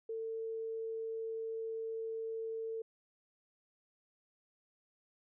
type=tone; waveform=sine; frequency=448.7 Hz; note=A4; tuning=34 cents sharp; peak=-37 dBFS; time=0.09-2.82 s; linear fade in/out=5 ms; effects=none